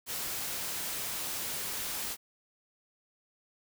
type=noise; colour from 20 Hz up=white; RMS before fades=-36 dBFS; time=0.06-2.17 s; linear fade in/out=50 ms; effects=none